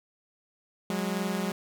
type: tone pair together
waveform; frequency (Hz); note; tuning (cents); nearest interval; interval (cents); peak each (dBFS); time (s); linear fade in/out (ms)
sawtooth; 183.28 / 205.5; F#3 / G#3; -16 / -18; major second; 198; -27; 0.9-1.52; 2
effects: none